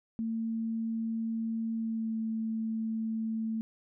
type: tone with pitch glide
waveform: sine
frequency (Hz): 225.6 to 222.6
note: A3 to A3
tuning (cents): +44 to +20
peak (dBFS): -30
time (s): 0.19-3.61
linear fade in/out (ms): 0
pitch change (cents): -24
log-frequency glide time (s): 1.77-2.16
effects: none